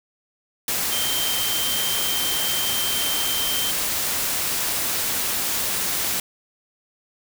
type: tone in noise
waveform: sine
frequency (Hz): 3136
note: G7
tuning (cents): 0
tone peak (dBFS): -26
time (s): 0.92-3.71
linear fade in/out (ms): 2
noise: white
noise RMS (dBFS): -24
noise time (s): 0.68-6.2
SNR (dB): -5
effects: none